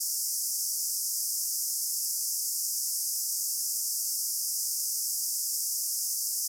pink band-pass noise, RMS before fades -31 dBFS, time 0-6.48 s, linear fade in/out 10 ms, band 5000 to 15000 Hz, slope 96 dB/octave, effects none

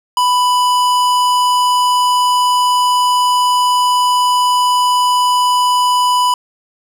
sine tone with hard clipping, 992 Hz, B5, 7 cents sharp, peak -12 dBFS, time 0.17-6.34 s, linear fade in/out 2 ms, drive 17 dB, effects none

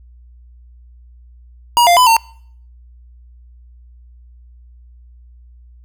square tone with pitch steps, 955 / 697 / 1002 / 909 Hz, A#5 / F5 / B5 / A#5, +42 / -4 / +25 / -44 cents, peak -8 dBFS, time 1.77-2.166 s, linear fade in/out 0 ms, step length 99 ms, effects noise-tail reverb RT60 0.6 s tail -25 dB re dry + added 60 Hz sine -40 dBFS peak until 5.84 s

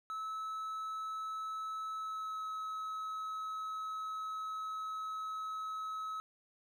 triangle tone with pitch glide, 1300 to 1286.6 Hz, E6 to E6, -24 to -42 cents, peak -36 dBFS, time 0.1-6.2 s, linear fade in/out 0 ms, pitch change -18 cents, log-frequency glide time 1.96-2.45 s, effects none

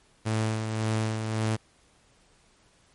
sawtooth tone with tremolo, 110 Hz, A2, in tune, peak -20 dBFS, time 0.25-1.57 s, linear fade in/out 20 ms, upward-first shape sine, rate 1.8 Hz, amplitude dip 45%, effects pink hiss -62 dBFS RMS until 2.94 s + MP3 48 kbps

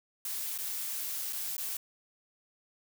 blue noise with dropouts, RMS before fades -36 dBFS, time 0.25-1.77 s, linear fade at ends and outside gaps 2 ms, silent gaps 0.578-0.586 / 1.326-1.33 / 1.567-1.58 s, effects none

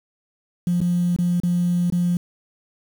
sine tone with dropouts, 175.7 Hz, F3, 11 cents sharp, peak -16 dBFS, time 0.67-2.17 s, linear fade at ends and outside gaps 2 ms, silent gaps 0.805-0.814 / 1.163-1.187 / 1.401-1.434 / 1.901-1.923 s, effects tanh soft clip ceiling -13 dBFS + 7-bit

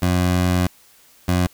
20% pulse tone pair in turn, 89.9 / 89.9 Hz, F#2 / F#2, -49 / -49 cents, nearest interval unison, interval 0 cents, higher neither, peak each -11 dBFS, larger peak neither, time 0.02-0.67 / 1.28-1.47 s, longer first, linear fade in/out 5 ms, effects white hiss -52 dBFS RMS until 1.53 s

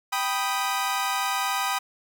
sawtooth chord, G augmented, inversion none, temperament equal, 784 / 987.8 / 1244.5 Hz, G5 / B5 / D#6, 0 / 0 / 0 cents, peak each -25 dBFS, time 0.12-1.79 s, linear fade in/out 10 ms, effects none

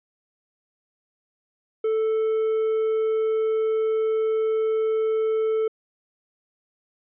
triangle tone, 440 Hz, A4, in tune, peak -18 dBFS, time 1.84-5.68 s, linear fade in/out 5 ms, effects resampled to 8000 Hz

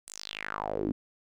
sawtooth tone with band-pass filter sweep, 51.91 Hz, G#1, in tune, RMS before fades -35 dBFS, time 0.07-0.92 s, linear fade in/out 5 ms, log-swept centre 9300 to 250 Hz, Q 4.9, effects none

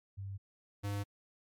sine / square tone pair in turn, 98 / 101.34 Hz, G2 / G#2, 0 / -42 cents, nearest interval minor second, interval 58 cents, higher second, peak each -39 / -35 dBFS, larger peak second, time 0.17-0.38 / 0.83-1.04 s, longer neither, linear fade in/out 20 ms, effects MP3 96 kbps

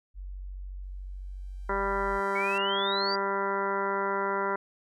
sine tone, 46.94 Hz, F#1, 26 cents sharp, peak -36 dBFS, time 0.14-2.21 s, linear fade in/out 50 ms
5% pulse tone with exponential growth, 784 Hz, G5, in tune, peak -35 dBFS, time 0.83-2.58 s, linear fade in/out 2 ms, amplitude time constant 380 ms
harmonic tone, 197.2 Hz, G3, 11 cents sharp, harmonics 1 / 2 / 3 / 4 / 5 / 6 / 7 / 8 / 9 / 10, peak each -40 / -32 / -36 / -40 / -31 / -41 / -33 / -43 / -43 / -41 dBFS, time 1.69-4.56 s, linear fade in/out 5 ms
sine exponential sweep, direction up, 2189 to 4800 Hz, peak -30 dBFS, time 2.35-3.16 s, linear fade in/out 10 ms
effects none

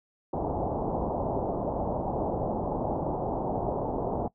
white low-pass noise, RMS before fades -30 dBFS, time 0.33-4.28 s, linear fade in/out 5 ms, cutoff 870 Hz, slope 48 dB/octave, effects noise-tail reverb RT60 0.1 s tail -21 dB re dry

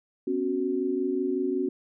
sine chord, B suspended second, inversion none, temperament equal with one note detuned, 251.8 / 277.2 / 370 Hz, B3 / C#4 / F#4, +34 / 0 / 0 cents, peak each -32 / -29 / -27 dBFS, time 0.27-1.69 s, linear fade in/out 5 ms, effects none

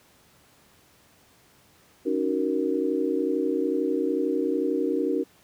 sine chord, D# minor seventh, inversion third, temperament just, 280 / 311.1 / 373.4 / 466.7 Hz, C#4 / D#4 / F#4 / A#4, +18 / 0 / +16 / +2 cents, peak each -28 dBFS, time 2.05-5.24 s, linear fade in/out 20 ms, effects pink hiss -58 dBFS RMS until 5.43 s + high-pass 80 Hz 12 dB/octave

